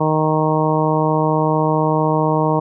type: harmonic tone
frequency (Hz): 155.56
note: D#3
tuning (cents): 0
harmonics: 1 / 2 / 3 / 4 / 5 / 6 / 7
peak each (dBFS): -19 / -21 / -21 / -22 / -25 / -21 / -25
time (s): 0-2.6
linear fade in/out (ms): 10
effects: none